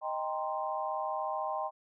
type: chord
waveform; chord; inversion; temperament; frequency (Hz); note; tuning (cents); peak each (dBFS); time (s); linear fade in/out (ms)
sine; C minor seventh; first; equal with one note detuned; 622.3 / 789.4 / 932.3 / 1046.5; Eb5 / G5 / Bb5 / C6; 0 / +12 / 0 / 0; -37 / -36 / -40 / -37; 0.01-1.71; 50
effects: none